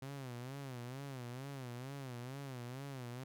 sawtooth tone with vibrato, 130 Hz, C3, 11 cents flat, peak -40 dBFS, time 0.02-3.24 s, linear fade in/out 5 ms, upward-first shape sine, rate 2.2 Hz, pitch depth 140 cents each way, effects none

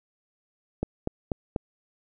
click train, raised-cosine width 2 ms, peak -13 dBFS, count 4, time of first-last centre 0.83-1.562 s, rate 4.1 Hz, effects none

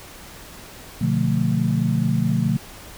sine chord, B half-diminished seventh, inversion none, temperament just, 123.47 / 148.16 / 177.8 / 222.2 Hz, B2 / D3 / F3 / A3, 0 / +16 / +31 / +17 cents, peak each -23 dBFS, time 1.01-2.57 s, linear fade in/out 5 ms, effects pink hiss -41 dBFS RMS until 2.97 s

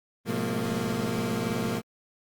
25% pulse tone cluster, 108.2 / 127.1 / 177.9 / 209.9 / 231.2 Hz, A2 / C3 / F3 / G#3 / A#3, -29 / -50 / +32 / +19 / -14 cents, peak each -33 / -31 / -30 / -31 / -27 dBFS, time 0.25-1.82 s, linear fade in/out 50 ms, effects Opus 32 kbps

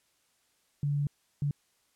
sine tone bursts at uneven times, 144 Hz, D3, 34 cents flat, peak -26 dBFS, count 2, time 0.83-1.07 / 1.42-1.51 s, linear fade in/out 2 ms, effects white hiss -71 dBFS RMS until 1.95 s + low-pass 11000 Hz 12 dB/octave

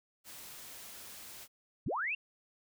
white noise, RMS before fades -49 dBFS, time 0.24-1.48 s, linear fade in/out 50 ms
sine linear sweep, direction up, 58.6 to 2785 Hz, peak -32 dBFS, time 1.86-2.15 s, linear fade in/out 5 ms
effects none

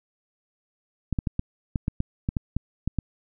clicks, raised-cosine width 5 ms, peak -12 dBFS, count 12, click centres 1.127 / 1.188 / 1.272 / 1.394 / 1.758 / 1.881 / 2.004 / 2.289 / 2.368 / 2.566 / 2.876 / 2.987 s, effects none

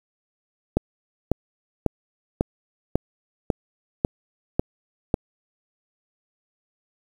click train, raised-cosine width 2 ms, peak -5 dBFS, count 9, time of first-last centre 0.77-5.142 s, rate 1.83 Hz, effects 7-bit

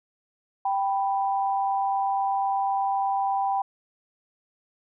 sine tone pair together, 784 / 987.8 Hz, G5 / B5, 0 / 0 cents, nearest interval major third, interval 400 cents, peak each -23 / -29 dBFS, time 0.65-3.62 s, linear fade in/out 5 ms, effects none

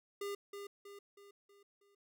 square tone with echo, 403 Hz, G4, 48 cents sharp, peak -39 dBFS, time 0.21-0.35 s, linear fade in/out 5 ms, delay 320 ms, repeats 5, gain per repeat -6 dB, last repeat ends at 1.95 s, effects none

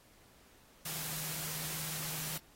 sine tone in noise, 156.4 Hz, D#3, 9 cents sharp, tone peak -47 dBFS, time 0.85-2.38 s, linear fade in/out 5 ms, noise white, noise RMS -40 dBFS, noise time 0.85-2.38 s, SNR -10 dB, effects pink hiss -63 dBFS RMS until 2.55 s + AAC 48 kbps

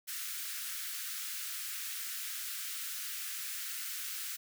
white high-pass noise, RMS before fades -40 dBFS, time 0.07-4.37 s, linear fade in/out 20 ms, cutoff 1300 Hz, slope 48 dB/octave, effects none

